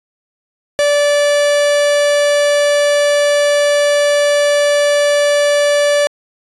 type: tone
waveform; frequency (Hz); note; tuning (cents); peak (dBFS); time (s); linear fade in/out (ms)
45% pulse; 581; D5; -19; -10; 0.79-6.07; 0
effects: resampled to 24000 Hz